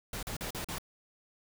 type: noise bursts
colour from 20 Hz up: pink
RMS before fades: -38 dBFS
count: 5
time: 0.13-0.784 s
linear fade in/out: 2 ms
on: 98 ms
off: 41 ms
effects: none